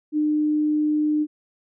sine tone, 302.3 Hz, D#4, 50 cents flat, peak -18 dBFS, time 0.12-1.27 s, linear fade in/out 50 ms, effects none

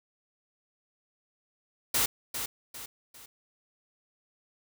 white noise with echo, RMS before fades -26 dBFS, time 1.94-2.06 s, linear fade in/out 5 ms, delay 400 ms, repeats 3, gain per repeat -8 dB, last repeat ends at 3.26 s, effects none

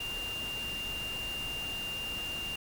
sine tone in noise, 2794 Hz, F7, in tune, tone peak -35 dBFS, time 0-2.56 s, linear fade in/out 5 ms, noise pink, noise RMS -43 dBFS, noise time 0-2.56 s, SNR +5 dB, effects none

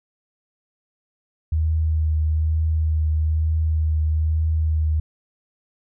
sine tone with vibrato, 78.5 Hz, D#2, 16 cents sharp, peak -17 dBFS, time 1.52-5 s, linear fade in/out 5 ms, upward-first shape triangle, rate 1.1 Hz, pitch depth 22 cents each way, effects none

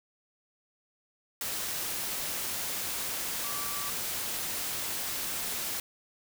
sine tone in noise, 1157 Hz, D6, 26 cents flat, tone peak -40 dBFS, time 3.44-3.9 s, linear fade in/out 2 ms, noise white, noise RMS -34 dBFS, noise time 1.41-5.8 s, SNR -9 dB, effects none

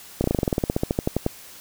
slowing click train, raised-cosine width 2 ms, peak -7 dBFS, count 19, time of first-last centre 0.21-1.264 s, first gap 31 ms, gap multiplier 1.07, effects white hiss -44 dBFS RMS until 1.6 s

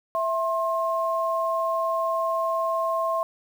sine tone pair together, 659.3 / 1065 Hz, E5 / C6, 0 / +30 cents, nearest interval minor sixth, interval 830 cents, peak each -25 dBFS, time 0.15-3.23 s, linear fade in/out 0 ms, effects 8-bit

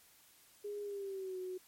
sine tone with pitch glide, 411.7 to 368.9 Hz, G#4 to F#4, -15 to -5 cents, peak -39 dBFS, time 0.64-1.58 s, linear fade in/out 10 ms, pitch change -190 cents, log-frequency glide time 0.82-1.39 s, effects white hiss -64 dBFS RMS until 1.67 s + MP3 64 kbps

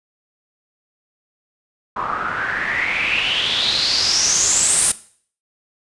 white noise with low-pass filter sweep, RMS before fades -19 dBFS, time 1.96-4.92 s, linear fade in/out 5 ms, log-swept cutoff 1100 to 9500 Hz, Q 7.2, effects noise-tail reverb RT60 0.5 s tail -17 dB re dry + resampled to 24000 Hz

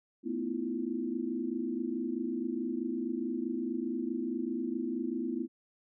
sine tone cluster, 224 / 251.8 / 317.9 / 342.6 Hz, A3 / B3 / D#4 / F4, +31 / +34 / +37 / -33 cents, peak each -39 / -35 / -38 / -37 dBFS, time 0.23-5.48 s, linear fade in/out 50 ms, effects none

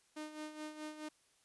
sawtooth tone with tremolo, 306 Hz, D#4, 29 cents flat, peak -38 dBFS, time 0.16-1.09 s, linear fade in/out 10 ms, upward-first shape sine, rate 4.7 Hz, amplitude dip 65%, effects white hiss -72 dBFS RMS until 1.44 s + resampled to 24000 Hz

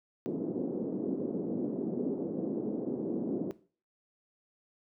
pink band-pass noise, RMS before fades -34 dBFS, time 0.26-3.51 s, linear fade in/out 0 ms, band 220 to 410 Hz, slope 24 dB/octave, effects noise-tail reverb RT60 0.4 s tail -17 dB re dry

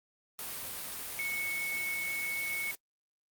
sine tone in noise, 2207 Hz, C#7, 8 cents flat, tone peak -32 dBFS, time 1.19-2.71 s, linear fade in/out 0 ms, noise white, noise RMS -40 dBFS, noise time 0.39-2.75 s, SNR +5 dB, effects noise-tail reverb RT60 0.1 s tail -25 dB re dry + Opus 32 kbps

